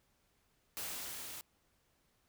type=noise with level ramp; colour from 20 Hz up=white; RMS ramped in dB=-41 to -47 dBFS; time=0.77-1.41 s; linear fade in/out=0 ms; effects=pink hiss -75 dBFS RMS until 2.28 s